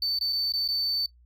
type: tone with dropouts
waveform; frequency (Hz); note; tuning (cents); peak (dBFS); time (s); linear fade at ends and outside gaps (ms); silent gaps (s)
triangle; 4536; C#8; +39; -24; 0.02-1.06; 2; 0.188-0.21 / 0.326-0.329 / 0.522-0.536 / 0.678-0.686
effects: noise-tail reverb RT60 0.1 s tail -18 dB re dry + added 60 Hz sine -54 dBFS peak until 1.25 s